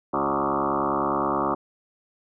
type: tone with frequency modulation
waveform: sine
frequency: 743 Hz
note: F#5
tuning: 7 cents sharp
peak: -21 dBFS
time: 0.13-1.55 s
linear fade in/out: 10 ms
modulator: 69.7 Hz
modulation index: 7.4
effects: none